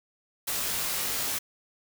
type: noise with comb filter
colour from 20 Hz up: white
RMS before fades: -30 dBFS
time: 0.47-1.39 s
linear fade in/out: 10 ms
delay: 19 ms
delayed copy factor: +0.6
effects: none